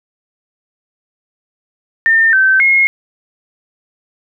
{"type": "tone with pitch steps", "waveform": "sine", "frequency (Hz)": [1809, 1545, 2156], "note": ["A6", "G6", "C#7"], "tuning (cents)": [48, -26, -49], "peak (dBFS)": -7, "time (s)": [2.06, 2.87], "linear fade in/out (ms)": 0, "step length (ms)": 270, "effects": []}